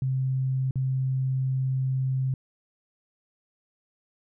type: tone with dropouts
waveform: sine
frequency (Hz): 131.5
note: C3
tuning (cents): +9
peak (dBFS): -23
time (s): 0.02-2.34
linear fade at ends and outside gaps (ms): 2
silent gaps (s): 0.71-0.756
effects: none